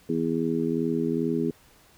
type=harmonic tone; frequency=82.41 Hz; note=E2; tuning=in tune; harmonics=2 / 3 / 4 / 5; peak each=-31 / -27 / -29 / -29 dBFS; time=0.09-1.51 s; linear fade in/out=5 ms; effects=pink hiss -57 dBFS RMS until 1.97 s